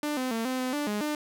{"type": "tone with pitch steps", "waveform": "sawtooth", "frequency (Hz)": [297, 256.5, 226.6, 257.4, 255, 293.3, 208.4, 299.6], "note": ["D4", "C4", "A#3", "C4", "C4", "D4", "G#3", "D4"], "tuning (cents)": [20, -34, -49, -28, -44, -2, 6, 35], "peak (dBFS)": -24, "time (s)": [0.03, 1.15], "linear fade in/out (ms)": 2, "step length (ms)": 140, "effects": []}